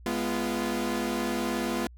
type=chord; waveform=sawtooth; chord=F diminished; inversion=first; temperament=equal with one note detuned; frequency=207.7 / 246.9 / 345 Hz; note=Ab3 / Cb4 / F4; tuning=0 / 0 / -21 cents; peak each=-29 / -27 / -28 dBFS; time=0.06-1.87 s; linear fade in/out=2 ms; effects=added 60 Hz sine -46 dBFS peak until 1.97 s

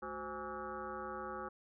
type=tone with frequency modulation; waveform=sine; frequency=830.6 Hz; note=G#5; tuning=in tune; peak=-40 dBFS; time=0.02-1.49 s; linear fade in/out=10 ms; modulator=154 Hz; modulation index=3.8; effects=none

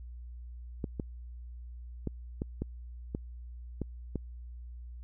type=clicks; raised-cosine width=3 ms; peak=-20 dBFS; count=8; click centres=0.842 / 0.998 / 2.073 / 2.419 / 2.62 / 3.149 / 3.817 / 4.157 s; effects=added 60 Hz sine -42 dBFS peak until 5.03 s

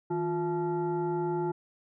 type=tone with frequency modulation; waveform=sine; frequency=352.9 Hz; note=F4; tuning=18 cents sharp; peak=-27 dBFS; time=0.1-1.52 s; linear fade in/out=10 ms; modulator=512 Hz; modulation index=0.93; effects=none

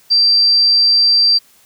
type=tone; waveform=sine; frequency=4699 Hz; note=D8; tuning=in tune; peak=-8 dBFS; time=0.1-1.39 s; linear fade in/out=20 ms; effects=white hiss -50 dBFS RMS until 1.65 s

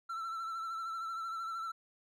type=tone with vibrato; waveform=triangle; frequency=1337 Hz; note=E6; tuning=24 cents sharp; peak=-35 dBFS; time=0.09-1.72 s; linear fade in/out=10 ms; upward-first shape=triangle; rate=13 Hz; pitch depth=46 cents each way; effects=none

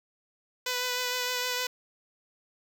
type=tone with vibrato; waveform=5% pulse; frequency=497.7 Hz; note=B4; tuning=13 cents sharp; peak=-17 dBFS; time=0.66-1.67 s; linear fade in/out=5 ms; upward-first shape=triangle; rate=6.5 Hz; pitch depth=20 cents each way; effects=none

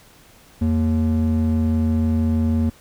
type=ring-modulated tone; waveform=triangle; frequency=158.3 Hz; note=D#3; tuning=30 cents sharp; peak=-11 dBFS; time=0.61-2.7 s; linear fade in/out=10 ms; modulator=73.2 Hz; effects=pink hiss -50 dBFS RMS until 2.8 s

